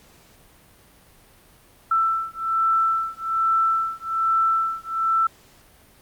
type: beating tone pair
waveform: sine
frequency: 1330 / 1331.2 Hz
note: E6 / E6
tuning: +15 / +17 cents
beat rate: 1.2 Hz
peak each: -22 dBFS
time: 1.91-5.27 s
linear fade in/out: 5 ms
effects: pink hiss -53 dBFS RMS until 6.01 s + Opus 48 kbps